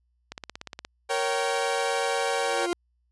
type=click train; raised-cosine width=0.2 ms; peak=-19 dBFS; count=10; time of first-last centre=0.32-0.849 s; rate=17 Hz
type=chord; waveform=sawtooth; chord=G diminished; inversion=first; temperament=equal with one note detuned; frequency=466.2 / 554.4 / 772.8 Hz; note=Bb4 / Db5 / G5; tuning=0 / 0 / -25 cents; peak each=-25 dBFS; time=1.09-2.67 s; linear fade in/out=20 ms
type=tone with exponential growth; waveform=40% pulse; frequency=349.2 Hz; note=F4; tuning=in tune; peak=-22 dBFS; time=2.28-2.73 s; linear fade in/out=0 ms; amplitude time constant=97 ms
effects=added 60 Hz sine -67 dBFS peak until 3.11 s + resampled to 24000 Hz